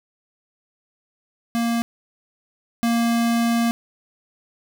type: tone pair in turn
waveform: square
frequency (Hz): 233.1 / 233.1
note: A#3 / A#3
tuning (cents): 0 / 0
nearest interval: unison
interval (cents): 0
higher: neither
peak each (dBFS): -20 / -18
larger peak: second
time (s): 1.55-1.82 / 2.83-3.71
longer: second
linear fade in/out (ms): 0
effects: none